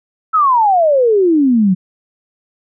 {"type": "exponential sweep", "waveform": "sine", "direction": "down", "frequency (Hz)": [1334, 178], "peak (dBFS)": -8, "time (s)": [0.33, 1.75], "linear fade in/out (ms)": 20, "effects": []}